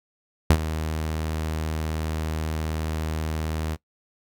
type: tone with ADSR envelope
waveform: sawtooth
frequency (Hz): 78.7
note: D#2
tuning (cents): +20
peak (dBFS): -8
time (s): 0.5-3.77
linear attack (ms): 4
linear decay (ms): 63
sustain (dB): -14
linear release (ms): 40
effects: noise-tail reverb RT60 0.1 s tail -20 dB re dry